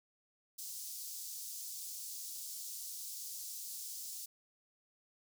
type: high-pass noise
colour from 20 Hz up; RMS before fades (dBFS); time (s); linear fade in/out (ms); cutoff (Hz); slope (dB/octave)
pink; -45; 0.58-4.26; 10; 5200; 24
effects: none

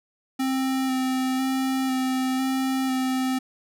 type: tone with vibrato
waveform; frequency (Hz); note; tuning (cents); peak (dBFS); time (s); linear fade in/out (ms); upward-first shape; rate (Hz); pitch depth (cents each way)
square; 261.6; C4; 0; -23; 0.39-3.39; 10; square; 1; 14
effects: none

